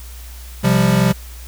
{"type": "chord", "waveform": "square", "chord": "C suspended fourth", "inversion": "none", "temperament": "equal with one note detuned", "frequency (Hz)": [130.81, 174.61, 197.48], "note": ["C3", "F3", "G3"], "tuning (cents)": [0, 0, 13], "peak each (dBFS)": -17, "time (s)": [0.63, 1.13], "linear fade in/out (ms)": 20, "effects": ["added 60 Hz sine -32 dBFS peak until 1.47 s", "white hiss -41 dBFS RMS until 1.47 s"]}